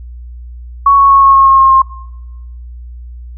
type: tone with pitch steps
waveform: sine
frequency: 1114 / 1106.9 / 1099.9 / 1093 / 1086 / 1079.2 / 1072.3 / 1065.5 Hz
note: C#6 / C#6 / C#6 / C#6 / C#6 / C#6 / C6 / C6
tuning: +8 / -3 / -14 / -25 / -36 / -47 / +42 / +31 cents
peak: -3 dBFS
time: 0.86-1.82 s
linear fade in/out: 5 ms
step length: 120 ms
effects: noise-tail reverb RT60 1.0 s tail -23 dB re dry + added 60 Hz sine -26 dBFS peak until 3.37 s